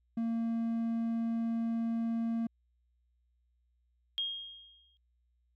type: tone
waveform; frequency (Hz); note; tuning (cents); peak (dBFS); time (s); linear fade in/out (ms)
triangle; 229.2; A#3; -29; -28; 0.17-2.47; 5
type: tone with exponential decay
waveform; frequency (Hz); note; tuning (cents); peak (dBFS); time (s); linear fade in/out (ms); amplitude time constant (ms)
sine; 3246; G#7; -40; -29; 4.18-4.97; 0; 170
effects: added 60 Hz sine -70 dBFS peak until 5.55 s